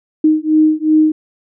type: beating tone pair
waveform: sine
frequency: 309.2 / 311.9 Hz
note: D#4 / D#4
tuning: -11 / +4 cents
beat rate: 2.7 Hz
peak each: -12 dBFS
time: 0.24-1.12 s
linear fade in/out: 5 ms
effects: none